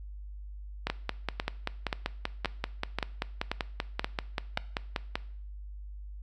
two click trains, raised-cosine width 0.3 ms, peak -13 / -13 dBFS, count 8 / 23, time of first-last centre 0.87-4.574 / 0.9-5.155 s, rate 1.89 / 5.17 Hz, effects noise-tail reverb RT60 0.6 s tail -19 dB re dry + added 50 Hz sine -40 dBFS peak until 6.22 s

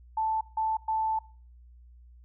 sine tone bursts at uneven times, 880 Hz, A5, in tune, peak -25 dBFS, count 3, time 0.17-0.41 / 0.57-0.77 / 0.88-1.19 s, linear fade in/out 5 ms, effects noise-tail reverb RT60 0.4 s tail -21 dB re dry + added 60 Hz sine -50 dBFS peak until 2.24 s

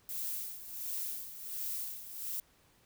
violet noise with tremolo, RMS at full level -37 dBFS, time 0.09-2.4 s, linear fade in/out 2 ms, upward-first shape sine, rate 1.4 Hz, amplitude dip 70%, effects pink hiss -67 dBFS RMS until 2.85 s

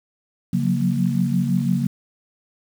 sine chord, Gb major seventh, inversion second, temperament equal with one note detuned, 138.59 / 179.11 / 185 / 233.1 Hz, Db3 / F3 / Gb3 / Bb3, 0 / +44 / 0 / 0 cents, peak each -23 dBFS, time 0.53-1.87 s, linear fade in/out 5 ms, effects 7-bit

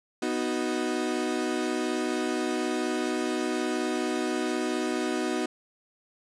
35% pulse chord, B major, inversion none, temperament equal, 246.9 / 311.1 / 370 Hz, B3 / D#4 / F#4, 0 / 0 / 0 cents, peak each -30 / -29 / -29 dBFS, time 0.22-5.46 s, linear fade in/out 5 ms, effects resampled to 22050 Hz + 9-bit

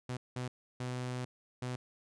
sawtooth tone bursts at uneven times, 125.4 Hz, B2, 27 cents sharp, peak -32 dBFS, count 4, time 0.09-0.17 / 0.36-0.48 / 0.8-1.25 / 1.62-1.76 s, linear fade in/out 5 ms, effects resampled to 22050 Hz

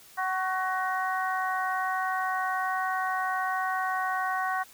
harmonic tone with a mistuned harmonic, 375.1 Hz, F#4, 24 cents sharp, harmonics 2 / 3 / 4 / 5, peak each -30 / -31 / -33 / -35 dBFS, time 0.17-4.64 s, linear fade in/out 20 ms, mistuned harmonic 3, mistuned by -22 cents, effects white hiss -53 dBFS RMS until 4.73 s

